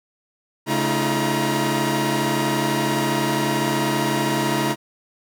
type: tone cluster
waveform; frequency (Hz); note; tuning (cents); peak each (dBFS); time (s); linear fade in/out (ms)
sawtooth; 138.6 / 217.1 / 311.5 / 343.6 / 950; C#3 / A3 / D#4 / F4 / A#5; 0 / -23 / +2 / -28 / +33; -22; 0.66-4.76; 50
effects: none